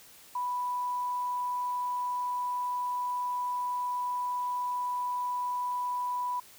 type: tone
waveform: sine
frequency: 987.8 Hz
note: B5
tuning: in tune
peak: -29 dBFS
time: 0.35-6.4 s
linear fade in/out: 5 ms
effects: white hiss -54 dBFS RMS until 6.58 s